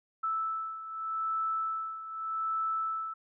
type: beating tone pair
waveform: sine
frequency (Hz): 1315 / 1315.83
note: E6 / E6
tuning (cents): -5 / -4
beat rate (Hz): 0.83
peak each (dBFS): -32 / -37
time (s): 0.23-3.14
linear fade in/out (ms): 10
effects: none